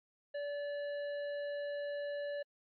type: harmonic tone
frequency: 577 Hz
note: D5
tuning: 31 cents flat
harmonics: 1 / 3 / 5 / 7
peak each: -37 / -48 / -58 / -58 dBFS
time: 0.34-2.43 s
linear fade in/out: 10 ms
effects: AAC 48 kbps